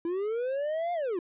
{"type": "linear two-way sweep", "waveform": "triangle", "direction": "up then down", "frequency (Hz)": [329.6, 711, 329.6], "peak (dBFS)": -26, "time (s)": [0.05, 1.19], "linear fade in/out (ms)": 2, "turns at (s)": 0.93, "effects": ["resampled to 8000 Hz"]}